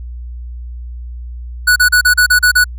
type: tone bursts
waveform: square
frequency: 1474 Hz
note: F#6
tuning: 7 cents flat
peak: -7 dBFS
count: 8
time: 1.67-2.643 s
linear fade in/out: 10 ms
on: 91 ms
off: 35 ms
effects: added 60 Hz sine -24 dBFS peak until 2.78 s

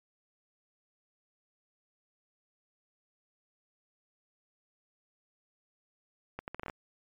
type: accelerating click train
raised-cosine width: 0.5 ms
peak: -23 dBFS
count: 8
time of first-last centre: 6.39-6.698 s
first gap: 89 ms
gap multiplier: 0.75
effects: MP3 96 kbps

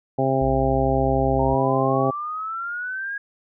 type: harmonic tone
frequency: 133.4 Hz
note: C3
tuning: 34 cents sharp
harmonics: 1 / 2 / 3 / 4 / 5 / 6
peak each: -25 / -25 / -25 / -25 / -25 / -25 dBFS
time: 0.18-2.11 s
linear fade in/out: 10 ms
type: tone with pitch glide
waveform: sine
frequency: 60.2 to 63.67 Hz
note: B1 to C2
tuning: -44 to -47 cents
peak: -26 dBFS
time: 0.41-1.55 s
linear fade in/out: 10 ms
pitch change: +97 cents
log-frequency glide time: 0.53-1 s
type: exponential sweep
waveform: sine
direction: up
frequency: 909 to 1653 Hz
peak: -26 dBFS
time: 1.39-3.18 s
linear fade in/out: 5 ms
effects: none

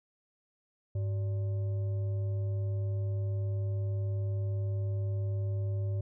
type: tone with frequency modulation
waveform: sine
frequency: 101.4 Hz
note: G#2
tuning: 41 cents flat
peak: -29 dBFS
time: 0.95-6.01 s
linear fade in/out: 5 ms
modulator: 476 Hz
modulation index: 0.25
effects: none

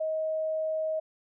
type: tone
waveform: sine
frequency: 631 Hz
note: D#5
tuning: 24 cents sharp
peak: -27 dBFS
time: 0-1 s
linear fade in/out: 10 ms
effects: none

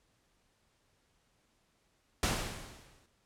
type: noise with exponential decay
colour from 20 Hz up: pink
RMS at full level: -28 dBFS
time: 2.23-3.06 s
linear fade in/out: 2 ms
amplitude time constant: 180 ms
effects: pink hiss -73 dBFS RMS until 3.25 s + low-pass 10000 Hz 12 dB/octave

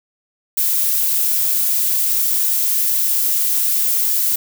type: noise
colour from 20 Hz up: violet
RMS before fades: -17 dBFS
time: 0.57-4.36 s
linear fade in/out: 5 ms
effects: none

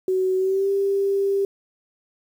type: tone with pitch glide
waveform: sine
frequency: 374.3 to 395.2 Hz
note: F#4 to G4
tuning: +20 to +14 cents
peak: -18 dBFS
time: 0.08-1.45 s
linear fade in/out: 2 ms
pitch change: +94 cents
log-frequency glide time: 0.37-0.69 s
effects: 8-bit

